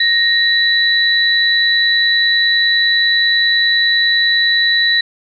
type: tone pair together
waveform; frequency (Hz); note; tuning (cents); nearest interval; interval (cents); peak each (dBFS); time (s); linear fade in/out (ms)
sine; 1864.7 / 3955; A#6 / B7; 0 / +2; octave + minor second; 1302; -13; 0-5.01; 5
effects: none